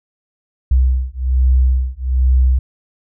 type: beating tone pair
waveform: sine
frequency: 63.4 / 64.6 Hz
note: B1 / C2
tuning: +46 / -21 cents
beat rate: 1.2 Hz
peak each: -14 dBFS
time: 0.71-2.59 s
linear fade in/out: 5 ms
effects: none